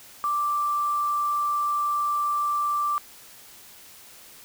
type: tone with quantisation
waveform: sine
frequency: 1174.7 Hz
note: D6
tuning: in tune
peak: -22 dBFS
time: 0.24-2.98 s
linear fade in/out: 0 ms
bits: 7
effects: white hiss -48 dBFS RMS until 4.44 s